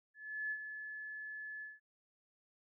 sine tone with ADSR envelope, 1721 Hz, A6, 39 cents flat, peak -35 dBFS, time 0.14-1.8 s, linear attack 370 ms, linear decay 62 ms, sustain -8 dB, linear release 180 ms, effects none

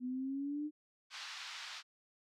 sine exponential sweep, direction up, 246.9 to 304.6 Hz, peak -36 dBFS, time 0-0.71 s, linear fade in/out 50 ms
white band-pass noise, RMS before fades -47 dBFS, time 1.1-1.83 s, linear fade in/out 50 ms, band 950 to 5000 Hz, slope 24 dB/octave
effects none

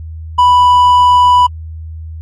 sine tone with hard clipping, 987.8 Hz, B5, in tune, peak -5 dBFS, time 0.38-1.47 s, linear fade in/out 10 ms, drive 3 dB, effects added 80 Hz sine -23 dBFS peak until 2.21 s + MP3 48 kbps

